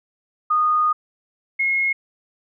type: tone pair in turn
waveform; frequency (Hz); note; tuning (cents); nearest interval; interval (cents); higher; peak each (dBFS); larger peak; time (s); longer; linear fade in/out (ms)
sine; 1232 / 2161; D#6 / C#7; -17 / -45; minor seventh; 972; second; -15 / -17; first; 0.5-0.93 / 1.59-1.93; first; 10
effects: none